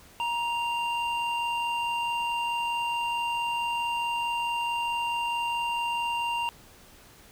triangle tone pair together, 943.2 / 2785 Hz, A#5 / F7, +20 / -5 cents, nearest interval octave + perfect fifth, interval 1875 cents, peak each -26 / -30 dBFS, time 0.2-6.49 s, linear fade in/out 0 ms, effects pink hiss -53 dBFS RMS until 7.31 s

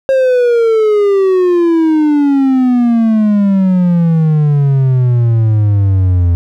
triangle exponential sweep, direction down, 539 to 85 Hz, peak -5 dBFS, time 0.09-6.35 s, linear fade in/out 0 ms, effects none

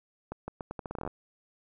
accelerating click train, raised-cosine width 1 ms, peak -22 dBFS, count 14, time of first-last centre 0.32-1.076 s, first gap 160 ms, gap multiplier 0.8, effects none

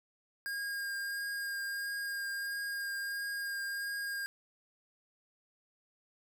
square tone with vibrato, 1618 Hz, G#6, 46 cents flat, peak -36 dBFS, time 0.46-4.26 s, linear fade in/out 0 ms, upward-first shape triangle, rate 1.5 Hz, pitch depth 13 cents each way, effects 11-bit

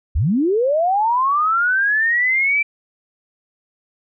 sine linear sweep, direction up, 51.91 to 2349 Hz, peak -14 dBFS, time 0.15-2.63 s, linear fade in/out 10 ms, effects none

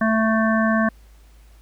harmonic tone, 221.2 Hz, A3, 9 cents sharp, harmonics 1 / 3 / 5 / 7 / 8, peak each -18 / -23 / -25 / -26 / -27 dBFS, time 0.01-0.89 s, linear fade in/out 5 ms, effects added 53 Hz sine -46 dBFS peak until 1.61 s + pink hiss -58 dBFS RMS until 1.61 s

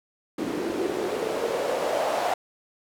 white noise with band-pass filter sweep, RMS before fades -27 dBFS, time 0.38-2.34 s, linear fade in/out 5 ms, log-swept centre 300 to 700 Hz, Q 3.9, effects none

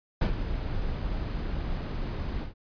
brown noise with ADSR envelope, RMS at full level -21 dBFS, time 0.21-2.54 s, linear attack 6 ms, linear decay 100 ms, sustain -10 dB, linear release 130 ms, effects resampled to 11025 Hz

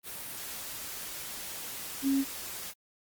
sine tone in noise, 272.9 Hz, C#4, 27 cents flat, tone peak -24 dBFS, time 2.02-2.25 s, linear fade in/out 50 ms, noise white, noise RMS -40 dBFS, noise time 0.03-2.74 s, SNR +13 dB, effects Opus 32 kbps

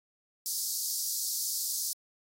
pink high-pass noise, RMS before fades -33 dBFS, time 0.46-1.93 s, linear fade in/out 0 ms, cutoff 4600 Hz, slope 48 dB/octave, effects AAC 48 kbps

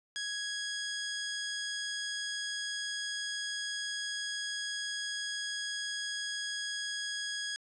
15% pulse tone, 1661 Hz, G#6, in tune, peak -28 dBFS, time 0.16-7.56 s, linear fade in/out 0 ms, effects resampled to 24000 Hz

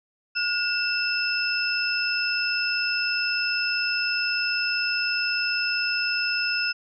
sine tone cluster, 1441 / 2675 / 5200 Hz, F#6 / E7 / E8, -46 / +25 / -24 cents, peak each -27 dBFS, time 0.35-6.73 s, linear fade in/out 20 ms, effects none

